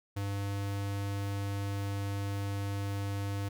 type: tone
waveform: square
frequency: 99.9 Hz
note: G2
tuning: 33 cents sharp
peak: -33 dBFS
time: 0.16-3.49 s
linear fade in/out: 10 ms
effects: none